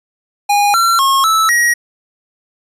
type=tone with pitch steps; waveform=square; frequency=818 / 1360 / 1084 / 1311 / 1898 Hz; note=G#5 / F6 / C#6 / E6 / A#6; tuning=-26 / -46 / -39 / -10 / +31 cents; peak=-10 dBFS; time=0.49-1.74 s; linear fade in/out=10 ms; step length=250 ms; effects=resampled to 32000 Hz